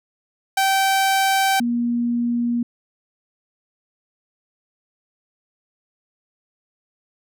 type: tone pair in turn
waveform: sawtooth / sine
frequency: 775 / 238.1 Hz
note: G5 / A#3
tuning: -20 / +37 cents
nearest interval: octave + minor sixth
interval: 2043 cents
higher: first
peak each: -12 / -18 dBFS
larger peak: first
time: 0.57-1.6 / 1.6-2.63 s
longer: neither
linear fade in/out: 5 ms
effects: none